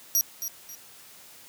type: tone with echo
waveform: 25% pulse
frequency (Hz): 5750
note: F8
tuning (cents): +50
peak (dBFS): -15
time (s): 0.15-0.21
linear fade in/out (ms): 0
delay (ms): 270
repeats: 2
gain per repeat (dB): -10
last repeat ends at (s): 0.75
effects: white hiss -50 dBFS RMS until 1.48 s + high-pass 80 Hz 12 dB/octave